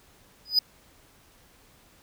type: tone with exponential growth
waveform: triangle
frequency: 4978 Hz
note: D#8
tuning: in tune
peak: -13 dBFS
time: 0.45-0.59 s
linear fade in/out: 5 ms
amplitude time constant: 29 ms
effects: pink hiss -58 dBFS RMS until 2.02 s